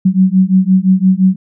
sine beating tone pair, 185 / 190.8 Hz, F#3 / G3, 0 / -47 cents, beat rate 5.8 Hz, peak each -10 dBFS, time 0.05-1.36 s, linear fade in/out 10 ms, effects none

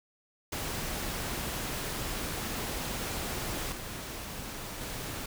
pink noise with level steps, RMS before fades -35 / -40 / -38 dBFS, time 0.52-5.26 s, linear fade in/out 5 ms, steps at 3.72 / 4.81 s, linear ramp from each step 2 ms, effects none

